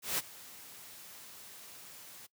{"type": "noise with ADSR envelope", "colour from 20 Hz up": "white", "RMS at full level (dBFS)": -31, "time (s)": [0.02, 2.27], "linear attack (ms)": 160, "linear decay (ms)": 30, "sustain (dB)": -20, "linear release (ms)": 14, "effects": ["noise-tail reverb RT60 0.1 s tail -20 dB re dry", "high-pass 80 Hz 12 dB/octave"]}